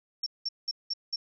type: tone bursts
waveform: sine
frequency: 5460 Hz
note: F8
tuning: 40 cents flat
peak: -28 dBFS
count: 5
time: 0.23-1.16 s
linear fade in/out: 5 ms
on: 34 ms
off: 190 ms
effects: none